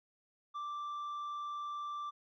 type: tone with tanh clipping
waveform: sine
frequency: 1174.7 Hz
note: D6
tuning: in tune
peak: -39 dBFS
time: 0.54-2.11 s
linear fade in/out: 20 ms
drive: 4 dB
effects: none